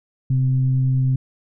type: tone with frequency modulation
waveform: sine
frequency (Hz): 130.81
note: C3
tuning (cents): 0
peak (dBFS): -15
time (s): 0.3-1.16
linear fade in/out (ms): 5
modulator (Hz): 126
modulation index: 0.31
effects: none